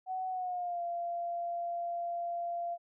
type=tone with pitch glide; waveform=sine; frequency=748 to 689.9 Hz; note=F#5 to F5; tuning=+19 to -21 cents; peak=-33 dBFS; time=0.06-2.78 s; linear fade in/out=50 ms; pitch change=-140 cents; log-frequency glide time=0.29-0.82 s; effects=none